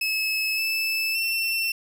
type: tone with pitch steps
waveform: 30% pulse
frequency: 2591 / 2628 / 2695 Hz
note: E7 / E7 / E7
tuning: -30 / -6 / +38 cents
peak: -20 dBFS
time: 0.01-1.72 s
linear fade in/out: 5 ms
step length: 570 ms
effects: none